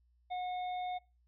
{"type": "harmonic tone", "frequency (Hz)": 727, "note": "F#5", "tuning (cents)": -31, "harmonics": [1, 3, 5], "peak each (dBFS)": [-35, -50, -52], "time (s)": [0.3, 0.99], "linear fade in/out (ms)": 20, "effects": ["noise-tail reverb RT60 0.3 s tail -24 dB re dry", "added 60 Hz sine -67 dBFS peak until 1.27 s"]}